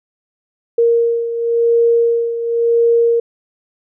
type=beating tone pair; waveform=sine; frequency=466.2 / 467.14 Hz; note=A#4 / A#4; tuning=0 / +4 cents; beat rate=0.94 Hz; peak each=-12 / -18 dBFS; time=0.78-3.2 s; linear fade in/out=5 ms; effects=none

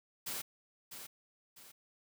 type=noise with echo; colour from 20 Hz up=white; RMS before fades=-40 dBFS; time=0.26-0.42 s; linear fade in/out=10 ms; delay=650 ms; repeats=2; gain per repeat=-8 dB; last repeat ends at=1.72 s; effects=none

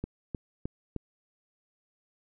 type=click train; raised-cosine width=3 ms; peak=-20 dBFS; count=4; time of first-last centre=0.04-0.963 s; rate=3.25 Hz; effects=none

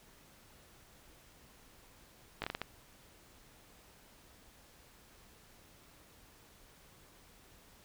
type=slowing click train; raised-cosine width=0.3 ms; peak=-20 dBFS; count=6; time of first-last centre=2.42-2.616 s; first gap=19 ms; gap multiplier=1.37; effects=pink hiss -61 dBFS RMS until 7.84 s

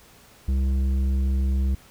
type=tone with tanh clipping; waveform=triangle; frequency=66.5 Hz; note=C2; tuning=29 cents sharp; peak=-21 dBFS; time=0.48-1.75 s; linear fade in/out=5 ms; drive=13 dB; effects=pink hiss -52 dBFS RMS until 1.9 s

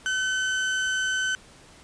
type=tone; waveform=35% pulse; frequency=1523 Hz; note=F#6; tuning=50 cents sharp; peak=-22 dBFS; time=0.06-1.35 s; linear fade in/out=0 ms; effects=pink hiss -51 dBFS RMS until 1.83 s + resampled to 22050 Hz

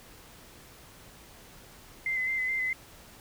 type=tone with vibrato; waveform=sine; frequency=2056 Hz; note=C7; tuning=31 cents flat; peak=-27 dBFS; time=2.06-2.73 s; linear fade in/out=2 ms; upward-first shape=square; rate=4.7 Hz; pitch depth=25 cents each way; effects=pink hiss -52 dBFS RMS until 3.2 s

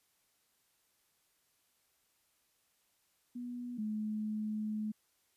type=tone pair in turn; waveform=sine; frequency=244 / 214.1 Hz; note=B3 / A3; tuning=-21 / -47 cents; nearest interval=major second; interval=226 cents; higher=first; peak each=-39 / -34 dBFS; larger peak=second; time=3.35-3.78 / 3.78-4.92 s; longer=second; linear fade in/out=10 ms; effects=white hiss -75 dBFS RMS until 5.36 s + resampled to 32000 Hz

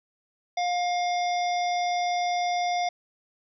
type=harmonic tone; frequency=709 Hz; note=F5; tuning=26 cents sharp; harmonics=1 / 3 / 5 / 7 / 8; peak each=-24 / -34 / -38 / -41 / -42 dBFS; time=0.57-2.89 s; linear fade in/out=5 ms; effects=none

